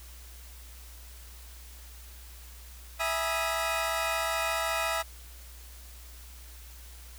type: chord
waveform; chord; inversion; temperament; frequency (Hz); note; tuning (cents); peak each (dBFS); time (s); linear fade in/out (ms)
20% pulse; E major seventh; none; equal with one note detuned; 659.3 / 830.6 / 966.3 / 1244.5; E5 / G#5 / B5 / D#6; 0 / 0 / -38 / 0; -26 / -31 / -31 / -29; 2.99-5.03; 20
effects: added 60 Hz sine -46 dBFS peak until 7.18 s + white hiss -52 dBFS RMS until 7.18 s